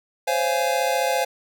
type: chord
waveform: square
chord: Db major seventh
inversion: third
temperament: just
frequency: 519.7 / 554.4 / 693 / 831.5 Hz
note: C5 / Db5 / F5 / Ab5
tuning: -12 / 0 / -14 / +2 cents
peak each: -25 / -29 / -26 / -26 dBFS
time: 0.27-1.25 s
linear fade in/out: 10 ms
effects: none